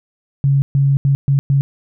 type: tone bursts at uneven times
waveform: sine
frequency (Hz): 138.59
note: C#3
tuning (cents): 0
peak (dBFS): -10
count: 5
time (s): 0.44-0.62 / 0.75-0.97 / 1.05-1.15 / 1.28-1.39 / 1.5-1.61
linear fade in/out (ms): 0
effects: none